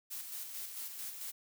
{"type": "noise with tremolo", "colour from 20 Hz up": "blue", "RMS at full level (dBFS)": -42, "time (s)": [0.1, 1.32], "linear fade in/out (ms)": 20, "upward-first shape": "square", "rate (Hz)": 4.5, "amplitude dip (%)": 40, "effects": []}